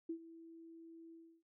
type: tone with ADSR envelope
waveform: sine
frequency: 329.6 Hz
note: E4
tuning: in tune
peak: -37 dBFS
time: 0.09-1.43 s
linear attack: 7 ms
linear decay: 83 ms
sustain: -16 dB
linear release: 310 ms
effects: none